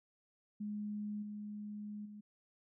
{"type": "tone with level steps", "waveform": "sine", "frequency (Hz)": 208.7, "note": "G#3", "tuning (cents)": 9, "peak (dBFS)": [-38, -42, -48], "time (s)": [0.6, 2.21], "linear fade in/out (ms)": 10, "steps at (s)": [1.22, 2.05], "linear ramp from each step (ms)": 10, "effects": []}